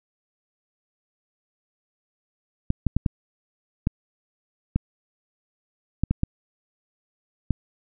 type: clicks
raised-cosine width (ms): 5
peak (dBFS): -8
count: 10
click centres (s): 2.704 / 2.867 / 2.966 / 3.062 / 3.871 / 4.76 / 6.036 / 6.11 / 6.234 / 7.507
effects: none